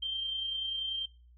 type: tone with amplitude modulation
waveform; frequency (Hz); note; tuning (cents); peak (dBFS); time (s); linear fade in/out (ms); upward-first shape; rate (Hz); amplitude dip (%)
sine; 3152; G7; +9; -30; 0.02-1.06; 10; sine; 30.3; 35
effects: noise-tail reverb RT60 0.4 s tail -22 dB re dry + added 60 Hz sine -55 dBFS peak until 1.37 s